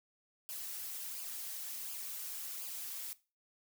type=noise with flanger; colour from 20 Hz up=blue; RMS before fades=-43 dBFS; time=0.49-3.13 s; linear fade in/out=0 ms; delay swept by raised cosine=0.51 to 5.81 ms; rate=1.4 Hz; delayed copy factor=-0.65; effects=noise-tail reverb RT60 0.3 s tail -18 dB re dry